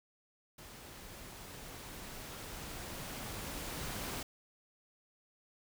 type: noise with level ramp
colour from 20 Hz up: pink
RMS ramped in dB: -52 to -40 dBFS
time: 0.58-4.23 s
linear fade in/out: 5 ms
effects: none